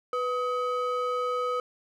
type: ring-modulated tone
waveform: triangle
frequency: 880 Hz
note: A5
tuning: in tune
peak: -21 dBFS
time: 0.13-1.6 s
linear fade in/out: 2 ms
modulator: 385 Hz
effects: none